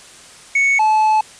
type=tone pair in turn; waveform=triangle; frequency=2217 / 865.2 Hz; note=C#7 / A5; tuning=0 / -29 cents; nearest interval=octave + major third; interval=1629 cents; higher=first; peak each=-10 / -9 dBFS; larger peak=second; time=0.55-0.79 / 0.79-1.21 s; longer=second; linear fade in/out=5 ms; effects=white hiss -41 dBFS RMS until 1.39 s + resampled to 22050 Hz